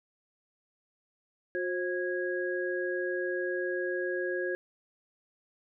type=tone cluster; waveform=sine; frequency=360.2 / 533 / 1650 Hz; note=F#4 / C5 / G#6; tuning=-46 / +32 / -12 cents; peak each=-32 / -35 / -35 dBFS; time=1.55-4.55 s; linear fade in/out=0 ms; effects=none